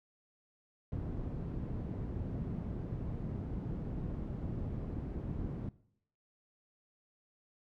white low-pass noise, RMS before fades -39 dBFS, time 0.92-5.69 s, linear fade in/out 2 ms, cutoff 180 Hz, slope 12 dB/octave, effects noise-tail reverb RT60 0.7 s tail -20 dB re dry

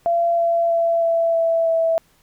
sine tone with pitch steps, 682 / 676.9 / 671.8 / 666.8 / 661.8 / 656.9 Hz, F5 / E5 / E5 / E5 / E5 / E5, -41 / +46 / +33 / +20 / +7 / -6 cents, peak -15 dBFS, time 0.06-1.98 s, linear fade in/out 0 ms, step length 320 ms, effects pink hiss -58 dBFS RMS until 2.22 s

